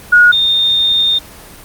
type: tone pair in turn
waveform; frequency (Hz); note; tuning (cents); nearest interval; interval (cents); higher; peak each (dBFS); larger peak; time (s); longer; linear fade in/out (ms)
sine; 1447 / 3646; F#6 / A#7; -39 / -39; octave + major third; 1600; second; -3 / -9; first; 0.12-0.32 / 0.32-1.19; second; 10
effects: pink hiss -35 dBFS RMS until 1.64 s + Opus 24 kbps